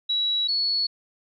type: tone pair in turn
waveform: sine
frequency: 3900 / 4397 Hz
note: B7 / C#8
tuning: -23 / -15 cents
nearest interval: major second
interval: 208 cents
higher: second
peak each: -21 dBFS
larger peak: neither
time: 0.09-0.48 / 0.48-0.87 s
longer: neither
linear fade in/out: 10 ms
effects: none